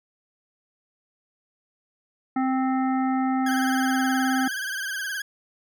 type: harmonic tone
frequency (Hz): 261.6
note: C4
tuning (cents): 0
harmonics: 1 / 3 / 5 / 7 / 8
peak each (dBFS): -22 / -27 / -33 / -40 / -43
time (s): 2.36-4.48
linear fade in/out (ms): 5
type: tone with vibrato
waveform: 40% pulse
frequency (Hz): 1589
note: G6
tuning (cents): +23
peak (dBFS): -27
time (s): 3.46-5.22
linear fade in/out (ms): 5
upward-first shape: sine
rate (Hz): 19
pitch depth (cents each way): 84
effects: none